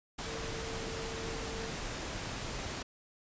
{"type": "tone in noise", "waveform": "sine", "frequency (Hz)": 450.7, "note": "A4", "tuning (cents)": 42, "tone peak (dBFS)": -43, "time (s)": [0.26, 1.71], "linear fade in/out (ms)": 10, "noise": "pink", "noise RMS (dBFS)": -39, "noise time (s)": [0.18, 2.83], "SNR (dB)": -7, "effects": ["resampled to 16000 Hz"]}